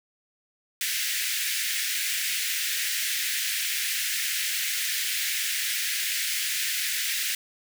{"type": "high-pass noise", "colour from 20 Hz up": "pink", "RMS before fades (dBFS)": -28, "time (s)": [0.81, 7.35], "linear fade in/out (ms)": 2, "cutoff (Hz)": 1700, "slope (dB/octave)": 48, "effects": []}